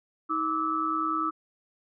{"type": "tone cluster", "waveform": "sine", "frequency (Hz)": [316.8, 1168, 1298], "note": ["D#4", "D6", "E6"], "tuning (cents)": [31, -10, -27], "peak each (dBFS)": [-32, -30, -28], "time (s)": [0.29, 1.31], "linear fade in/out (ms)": 20, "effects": []}